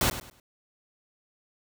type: noise with echo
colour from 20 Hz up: pink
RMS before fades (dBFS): -24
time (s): 0.01-0.1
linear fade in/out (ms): 2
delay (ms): 100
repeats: 3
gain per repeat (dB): -12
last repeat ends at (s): 0.4
effects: none